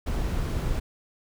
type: noise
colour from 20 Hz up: brown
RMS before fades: -27 dBFS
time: 0.06-0.8 s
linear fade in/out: 10 ms
effects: none